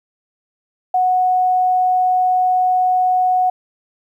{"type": "tone", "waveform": "sine", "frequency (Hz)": 736, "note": "F#5", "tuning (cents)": -9, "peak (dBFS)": -12, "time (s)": [0.94, 3.5], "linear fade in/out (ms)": 5, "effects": ["9-bit"]}